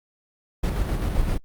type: noise with tremolo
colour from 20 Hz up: brown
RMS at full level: -22 dBFS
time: 0.63-1.38 s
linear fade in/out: 10 ms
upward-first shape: square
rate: 7.7 Hz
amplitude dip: 30%
effects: Opus 48 kbps

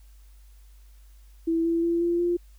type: tone with pitch steps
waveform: sine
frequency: 329.6 / 334.2 / 338.9 / 343.6 / 348.4 Hz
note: E4 / E4 / E4 / F4 / F4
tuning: 0 / +24 / +48 / -28 / -4 cents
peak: -21 dBFS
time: 1.47-2.37 s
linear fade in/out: 10 ms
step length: 180 ms
effects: added 50 Hz sine -48 dBFS peak until 2.58 s + white hiss -64 dBFS RMS until 2.58 s

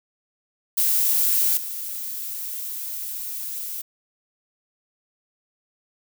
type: noise with level steps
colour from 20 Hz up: violet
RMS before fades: -20 / -31 dBFS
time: 0.77-3.82 s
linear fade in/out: 10 ms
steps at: 1.57 s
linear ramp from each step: 2 ms
effects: none

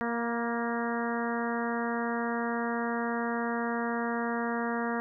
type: harmonic tone with a mistuned harmonic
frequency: 234.1 Hz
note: A#3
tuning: 8 cents sharp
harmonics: 1 / 2 / 3 / 4 / 5 / 6 / 7 / 8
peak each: -32 / -35 / -37 / -38 / -39 / -40 / -40 / -41 dBFS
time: 0.01-5 s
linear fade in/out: 0 ms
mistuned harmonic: 4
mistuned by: +16 cents
effects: none

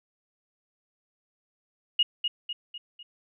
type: tone with echo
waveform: sine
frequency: 2875 Hz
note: F7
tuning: 50 cents sharp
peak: -18 dBFS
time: 1.99-2.03 s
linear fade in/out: 5 ms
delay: 250 ms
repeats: 4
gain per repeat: -6 dB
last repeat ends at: 3.03 s
effects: none

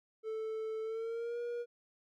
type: tone with pitch glide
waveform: triangle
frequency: 440 to 477.1 Hz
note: A4 to A#4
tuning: 0 to +40 cents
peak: -34 dBFS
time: 0.23-1.66 s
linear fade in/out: 50 ms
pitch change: +140 cents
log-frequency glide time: 0.82-1.39 s
effects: none

